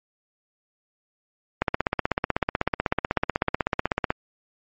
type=click train; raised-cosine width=0.5 ms; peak=-6 dBFS; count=41; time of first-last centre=1.62-4.104 s; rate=16.1 Hz; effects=MP3 32 kbps